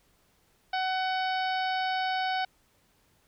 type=harmonic tone; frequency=750 Hz; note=F#5; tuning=23 cents sharp; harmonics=1 / 2 / 3 / 4 / 5 / 6 / 7; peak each=-28 / -34 / -38 / -40 / -42 / -44 / -45 dBFS; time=0.73-2.45 s; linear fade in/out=5 ms; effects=pink hiss -67 dBFS RMS until 3.27 s